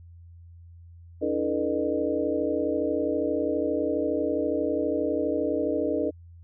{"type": "tone cluster", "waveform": "sine", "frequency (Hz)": [287, 319.3, 433.4, 488.1, 608], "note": ["D4", "D#4", "A4", "B4", "D#5"], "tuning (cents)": [-40, 45, -26, -20, -40], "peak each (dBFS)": -30, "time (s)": [1.21, 6.11], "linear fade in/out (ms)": 20, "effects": ["added 85 Hz sine -45 dBFS peak until 6.43 s"]}